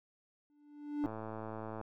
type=tone with exponential growth; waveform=triangle; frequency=293.7 Hz; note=D4; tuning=in tune; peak=-27 dBFS; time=0.5-1.06 s; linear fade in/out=0 ms; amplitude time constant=120 ms
type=click train; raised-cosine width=1 ms; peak=-29 dBFS; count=86; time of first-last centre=1.04-1.813 s; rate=110 Hz
effects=none